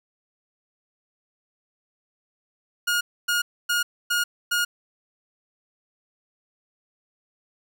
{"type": "tone bursts", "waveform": "sawtooth", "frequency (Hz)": 1431, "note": "F6", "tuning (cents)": 42, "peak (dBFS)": -17, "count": 5, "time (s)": [2.87, 4.65], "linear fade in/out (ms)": 10, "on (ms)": 140, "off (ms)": 270, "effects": []}